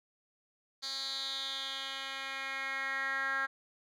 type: tone with band-pass filter sweep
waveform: 10% pulse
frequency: 270 Hz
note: C#4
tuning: 45 cents flat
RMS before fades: -37 dBFS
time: 0.82-3.47 s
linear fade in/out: 20 ms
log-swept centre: 4600 to 1600 Hz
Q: 4.6
effects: none